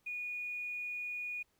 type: tone with quantisation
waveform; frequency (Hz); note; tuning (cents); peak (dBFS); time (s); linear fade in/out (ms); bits
sine; 2455; D#7; -24; -37; 0.06-1.43; 10; 11
effects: pink hiss -75 dBFS RMS until 1.59 s